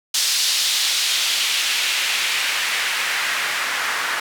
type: noise with band-pass filter sweep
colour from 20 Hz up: white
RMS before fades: -21 dBFS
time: 0.14-4.2 s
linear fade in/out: 5 ms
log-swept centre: 4600 to 1400 Hz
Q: 1.4
effects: none